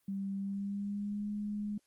sine tone with pitch glide, 196 to 207.7 Hz, G3 to G#3, 0 to 0 cents, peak -34 dBFS, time 0.08-1.78 s, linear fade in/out 5 ms, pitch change +100 cents, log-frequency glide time 0.36-1.3 s, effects white hiss -75 dBFS RMS until 1.86 s + Opus 24 kbps

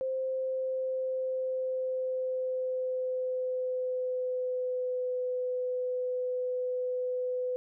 sine tone with pitch glide, 523.3 to 502.3 Hz, C5 to B4, 0 to +29 cents, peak -29 dBFS, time 0.01-7.56 s, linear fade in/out 0 ms, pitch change -71 cents, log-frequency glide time 0.14-5.16 s, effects none

